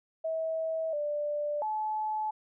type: tone with pitch steps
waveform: sine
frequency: 645 / 590 / 861 Hz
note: E5 / D5 / A5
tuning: -38 / +8 / -38 cents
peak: -29 dBFS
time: 0.24-2.31 s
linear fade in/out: 10 ms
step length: 690 ms
effects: none